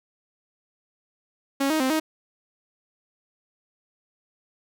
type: tone with pitch steps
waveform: sawtooth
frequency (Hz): 275.1 / 313.7 / 261.1 / 314.4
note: C#4 / D#4 / C4 / D#4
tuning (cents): -13 / +14 / -3 / +18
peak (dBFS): -17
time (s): 1.6-2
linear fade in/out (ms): 10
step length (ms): 100
effects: none